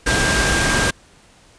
sine tone in noise, 1600 Hz, G6, 35 cents sharp, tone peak -20 dBFS, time 0.06-0.91 s, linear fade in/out 10 ms, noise pink, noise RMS -18 dBFS, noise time 0.06-0.91 s, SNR -5 dB, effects pink hiss -50 dBFS RMS until 1.58 s + resampled to 22050 Hz

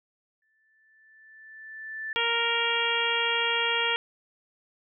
sine tone with exponential growth, 1760 Hz, A6, in tune, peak -30 dBFS, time 0.42-2.13 s, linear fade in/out 2 ms, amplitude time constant 370 ms
harmonic tone, 466.2 Hz, A#4, in tune, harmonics 1 / 2 / 3 / 4 / 5 / 6 / 7, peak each -33 / -32 / -32 / -32 / -31 / -30 / -30 dBFS, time 2.16-3.96 s, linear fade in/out 0 ms
effects none

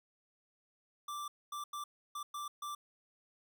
square tone bursts at uneven times, 1174.7 Hz, D6, in tune, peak -40 dBFS, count 6, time 1.08-1.28 / 1.52-1.64 / 1.73-1.84 / 2.15-2.23 / 2.34-2.48 / 2.62-2.75 s, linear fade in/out 5 ms, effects none

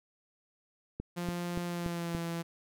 click train, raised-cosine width 3 ms, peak -23 dBFS, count 5, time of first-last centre 1-2.149 s, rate 3.48 Hz
sawtooth tone with pitch glide, 174.61 to 168.37 Hz, F3 to E3, 0 to +37 cents, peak -30 dBFS, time 1.16-2.43 s, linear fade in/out 20 ms, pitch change -63 cents, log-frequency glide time 1.65-2.19 s
effects none

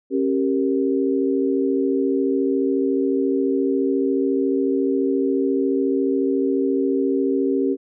sine chord, G diminished, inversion second, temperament equal with one note detuned, 272.6 / 392 / 466.2 Hz, Db4 / G4 / Bb4, -29 / 0 / 0 cents, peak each -20 / -21 / -26 dBFS, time 0.1-7.77 s, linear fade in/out 50 ms, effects none

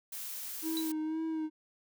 blue noise, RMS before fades -41 dBFS, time 0.12-0.92 s, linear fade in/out 5 ms
triangle tone with vibrato, 316.5 Hz, D#4, 30 cents sharp, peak -30 dBFS, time 0.62-1.5 s, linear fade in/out 50 ms, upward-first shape sine, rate 2 Hz, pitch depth 34 cents each way
sine tone with exponential decay, 3951 Hz, B7, in tune, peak -32 dBFS, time 0.77-0.9 s, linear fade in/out 0 ms, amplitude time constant 27 ms
effects none

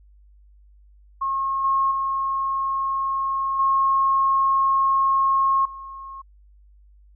sine tone with level steps, 1082 Hz, C#6, 42 cents flat, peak -21 / -17 / -21 / -16 / -34 dBFS, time 1.21-6.22 s, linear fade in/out 10 ms, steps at 1.64 / 1.91 / 3.59 / 5.65 s, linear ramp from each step 5 ms, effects added 50 Hz sine -49 dBFS peak until 7.15 s

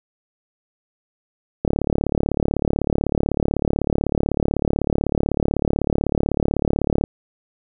click train, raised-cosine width 2 ms, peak -5 dBFS, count 195, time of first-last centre 1.65-7.039 s, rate 36 Hz, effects none

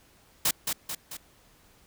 white noise with echo, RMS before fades -24 dBFS, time 0.45-0.51 s, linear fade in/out 5 ms, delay 220 ms, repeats 3, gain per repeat -5 dB, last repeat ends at 1.17 s, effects pink hiss -60 dBFS RMS until 1.86 s

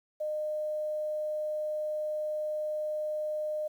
sine tone with quantisation, 610 Hz, D#5, 34 cents flat, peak -30 dBFS, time 0.2-3.68 s, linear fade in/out 10 ms, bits 10, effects none

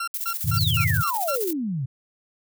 40% pulse tone bursts, 1369 Hz, F6, 35 cents flat, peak -25 dBFS, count 6, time 0-1.356 s, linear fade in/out 5 ms, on 76 ms, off 180 ms
violet noise with tremolo, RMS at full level -28 dBFS, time 0.14-1.53 s, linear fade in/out 2 ms, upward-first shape square, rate 15 Hz, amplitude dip 60%
sine chord, F half-diminished seventh, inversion none, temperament equal with one note detuned, 87.31 / 103.83 / 125.41 / 155.56 Hz, F2 / Ab2 / Cb3 / Eb3, 0 / 0 / +27 / 0 cents, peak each -27 / -24 / -26 / -27 dBFS, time 0.44-1.03 s, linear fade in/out 10 ms
sine exponential sweep, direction down, 4815 to 121.9 Hz, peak -24 dBFS, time 0.57-1.86 s, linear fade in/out 10 ms
effects none

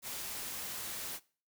white noise, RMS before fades -41 dBFS, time 0.02-1.2 s, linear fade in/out 50 ms, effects noise-tail reverb RT60 0.4 s tail -21 dB re dry

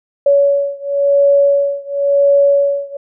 sine beating tone pair, 563 / 563.95 Hz, C#5 / C#5, +27 / +30 cents, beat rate 0.95 Hz, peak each -12 / -13 dBFS, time 0.26-2.97 s, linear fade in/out 5 ms, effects none

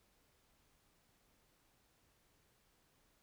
silence, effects pink hiss -74 dBFS RMS until 3.22 s

